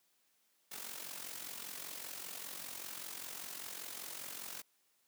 white noise with amplitude modulation, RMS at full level -43 dBFS, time 0.71-4.62 s, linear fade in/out 10 ms, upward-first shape sine, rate 45.1 Hz, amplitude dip 65%, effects white hiss -75 dBFS RMS until 5.07 s + high-pass 150 Hz 12 dB/octave

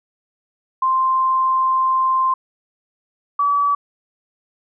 sine tone pair in turn, 1046.5 / 1145.6 Hz, C6 / D6, 0 / -43 cents, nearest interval major second, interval 157 cents, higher second, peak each -14 dBFS, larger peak neither, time 0.82-2.34 / 3.39-3.75 s, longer first, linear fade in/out 5 ms, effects none

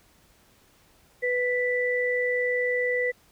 sine tone pair together, 495.3 / 1975.5 Hz, B4 / B6, +5 / 0 cents, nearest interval 2 octaves, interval 2395 cents, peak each -25 / -26 dBFS, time 1.22-3.12 s, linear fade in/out 20 ms, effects pink hiss -60 dBFS RMS until 3.31 s

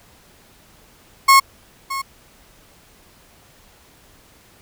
35% pulse tone with echo, 1088 Hz, C#6, 33 cents flat, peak -6 dBFS, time 1.28-1.4 s, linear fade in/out 10 ms, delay 620 ms, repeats 1, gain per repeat -15 dB, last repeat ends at 2.02 s, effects pink hiss -51 dBFS RMS until 4.61 s

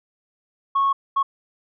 sine tone bursts at uneven times, 1100 Hz, C#6, 14 cents flat, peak -15 dBFS, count 2, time 0.75-0.93 / 1.16-1.23 s, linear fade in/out 10 ms, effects tanh soft clip ceiling -13 dBFS

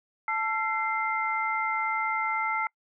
sine tone cluster, 879 / 1349 / 2089 Hz, A5 / E6 / C7, -2 / +40 / -3 cents, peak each -30 dBFS, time 0.28-2.67 s, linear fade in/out 2 ms, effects noise-tail reverb RT60 0.1 s tail -26 dB re dry

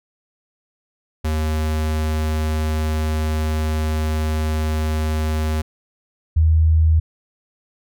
square / sine tone pair in turn, 77.8 / 79.62 Hz, D#2 / D#2, 0 / +40 cents, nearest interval unison, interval 40 cents, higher second, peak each -19 / -11 dBFS, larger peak second, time 1.24-5.62 / 6.36-7 s, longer first, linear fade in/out 10 ms, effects none

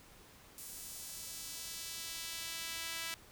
sawtooth tone with high-pass filter sweep, 329.6 Hz, E4, in tune, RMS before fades -44 dBFS, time 0.58-3.14 s, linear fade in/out 0 ms, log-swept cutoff 8800 to 2100 Hz, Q 0.82, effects pink hiss -59 dBFS RMS until 3.31 s

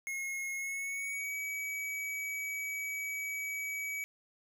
square tone with pitch glide, 2164 to 2276 Hz, C#7 to C#7, -42 to +45 cents, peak -36 dBFS, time 0.07-4.04 s, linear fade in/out 0 ms, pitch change +87 cents, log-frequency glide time 0.56-1.35 s, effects none

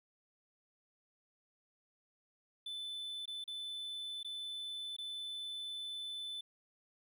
triangle tone with dropouts, 3512 Hz, A7, 4 cents flat, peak -39 dBFS, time 2.66-6.41 s, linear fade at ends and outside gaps 5 ms, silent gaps 3.257-3.277 / 3.441-3.477 / 4.231-4.246 / 4.966-4.984 s, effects none

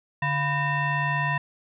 sine tone with frequency modulation, 990 Hz, B5, 4 cents sharp, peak -22 dBFS, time 0.22-1.38 s, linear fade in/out 5 ms, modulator 844 Hz, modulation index 1.5, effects none

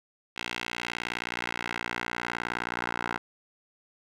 10% pulse tone with band-pass filter sweep, 59.3 Hz, A#1, 30 cents sharp, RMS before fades -34 dBFS, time 0.36-3.18 s, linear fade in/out 10 ms, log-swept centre 2700 to 1400 Hz, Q 1.5, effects none

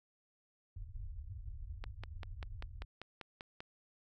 pink low-pass noise, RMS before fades -46 dBFS, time 0.76-2.85 s, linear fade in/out 5 ms, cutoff 110 Hz, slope 96 dB/octave
click train, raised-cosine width 0.3 ms, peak -29 dBFS, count 10, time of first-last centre 1.84-3.605 s, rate 5.1 Hz
effects none

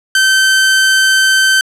sawtooth tone, 1545 Hz, G6, 26 cents flat, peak -4 dBFS, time 0.15-1.61 s, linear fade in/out 2 ms, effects low-pass 11000 Hz 12 dB/octave

